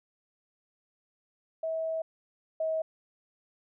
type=tone pair in turn; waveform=sine; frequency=646 / 638.9 Hz; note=E5 / D#5; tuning=-35 / +46 cents; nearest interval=unison; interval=19 cents; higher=first; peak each=-29 / -27 dBFS; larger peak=second; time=1.63-2.02 / 2.6-2.82 s; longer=first; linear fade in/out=5 ms; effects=none